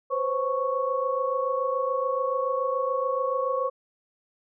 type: tone cluster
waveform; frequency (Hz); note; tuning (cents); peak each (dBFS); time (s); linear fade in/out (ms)
sine; 508 / 535 / 1108; B4 / C5 / C#6; +49 / +38 / -1; -28; 0.1-3.7; 20
effects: none